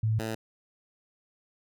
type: tone pair in turn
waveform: sine / 10% pulse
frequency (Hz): 110 / 111.28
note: A2 / A2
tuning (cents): 0 / +20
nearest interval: unison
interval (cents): 20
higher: second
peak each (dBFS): -23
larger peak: neither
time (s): 0.03-0.19 / 0.19-0.35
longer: neither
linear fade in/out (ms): 5
effects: none